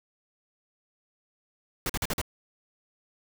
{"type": "noise bursts", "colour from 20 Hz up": "pink", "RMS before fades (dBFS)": -29, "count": 5, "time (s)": [1.86, 2.215], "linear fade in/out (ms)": 2, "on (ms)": 35, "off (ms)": 45, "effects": []}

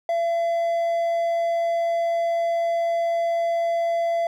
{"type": "tone", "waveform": "triangle", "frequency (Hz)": 676, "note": "E5", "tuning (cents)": 43, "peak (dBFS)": -18, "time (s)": [0.09, 4.27], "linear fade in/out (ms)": 2, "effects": []}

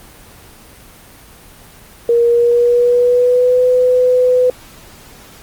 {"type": "tone with pitch glide", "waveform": "sine", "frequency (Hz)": [470.9, 501.8], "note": ["A#4", "B4"], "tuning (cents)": [18, 28], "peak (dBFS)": -8, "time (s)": [2.09, 4.5], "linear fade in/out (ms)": 2, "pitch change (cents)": 110, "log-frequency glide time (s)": [2.22, 3.61], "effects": ["pink hiss -40 dBFS RMS until 5.42 s", "Opus 24 kbps"]}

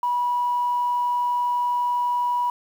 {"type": "tone", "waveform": "sine", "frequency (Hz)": 974, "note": "B5", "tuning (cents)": -24, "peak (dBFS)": -19, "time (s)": [0.03, 2.5], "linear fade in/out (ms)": 2, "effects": ["tanh soft clip ceiling -15 dBFS", "8-bit"]}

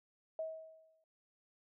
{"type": "tone with exponential decay", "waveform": "sine", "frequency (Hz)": 640, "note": "D#5", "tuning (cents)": 49, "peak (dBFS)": -35, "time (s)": [0.39, 1.04], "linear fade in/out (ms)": 2, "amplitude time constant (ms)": 140, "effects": []}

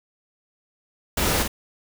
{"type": "noise with echo", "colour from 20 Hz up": "pink", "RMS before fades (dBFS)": -23, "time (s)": [1.17, 1.43], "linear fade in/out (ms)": 5, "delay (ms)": 49, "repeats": 1, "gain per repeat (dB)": -4, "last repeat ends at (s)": 1.479, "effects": []}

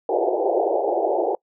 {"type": "band-pass noise", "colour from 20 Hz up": "pink", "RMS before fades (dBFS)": -21, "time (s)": [0.09, 1.35], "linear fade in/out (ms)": 2, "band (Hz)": [340, 840], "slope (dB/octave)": 96, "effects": ["noise-tail reverb RT60 0.1 s tail -24 dB re dry"]}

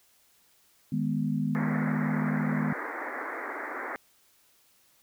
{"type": "chord", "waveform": "sine", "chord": "G# minor", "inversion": "second", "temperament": "equal", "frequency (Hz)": [155.56, 207.7, 246.9], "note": ["D#3", "G#3", "B3"], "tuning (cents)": [0, 0, 0], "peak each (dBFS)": -30, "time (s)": [0.92, 2.73], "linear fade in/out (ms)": 5}
{"type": "band-pass noise", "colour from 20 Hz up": "white", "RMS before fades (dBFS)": -36, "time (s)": [1.55, 3.96], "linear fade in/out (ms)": 0, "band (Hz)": [250, 2100], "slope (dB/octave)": 96}
{"effects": ["white hiss -64 dBFS RMS until 5.02 s"]}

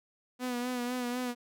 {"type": "tone with vibrato", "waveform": "sawtooth", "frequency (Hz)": 246.9, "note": "B3", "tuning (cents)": 0, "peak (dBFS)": -28, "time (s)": [0.39, 1.35], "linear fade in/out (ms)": 50, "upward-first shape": "sine", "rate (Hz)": 4, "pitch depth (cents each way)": 39, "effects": []}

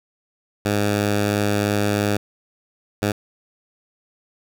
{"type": "tone bursts at uneven times", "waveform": "10% pulse", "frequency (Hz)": 103, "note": "G#2", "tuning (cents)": -14, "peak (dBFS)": -10, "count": 2, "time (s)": [[0.65, 2.17], [3.02, 3.12]], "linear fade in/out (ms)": 5, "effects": []}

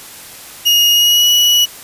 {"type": "tone with pitch glide", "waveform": "35% pulse", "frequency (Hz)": [2868, 2933], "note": ["F7", "F#7"], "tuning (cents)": [45, -16], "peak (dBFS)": -6, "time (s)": [0.65, 1.66], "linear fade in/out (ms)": 20, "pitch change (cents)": 39, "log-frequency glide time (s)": [0.92, 1.3], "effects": ["white hiss -34 dBFS RMS until 1.83 s", "resampled to 32000 Hz"]}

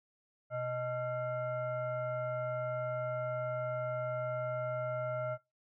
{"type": "tone with frequency modulation", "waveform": "sine", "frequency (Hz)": 622.3, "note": "D#5", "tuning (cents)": 0, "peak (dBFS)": -33, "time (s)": [0.5, 5.38], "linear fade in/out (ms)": 50, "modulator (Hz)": 748, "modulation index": 0.87, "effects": ["noise-tail reverb RT60 0.2 s tail -19 dB re dry"]}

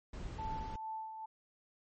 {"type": "noise", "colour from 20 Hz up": "brown", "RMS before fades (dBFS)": -43, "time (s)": [0.13, 0.76], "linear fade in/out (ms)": 5}
{"type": "tone with tremolo", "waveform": "sine", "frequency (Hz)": 880, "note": "A5", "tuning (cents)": 0, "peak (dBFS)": -38, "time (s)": [0.38, 1.26], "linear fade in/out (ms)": 10, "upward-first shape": "sine", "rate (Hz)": 2.3, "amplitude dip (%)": 50}
{"effects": ["MP3 32 kbps"]}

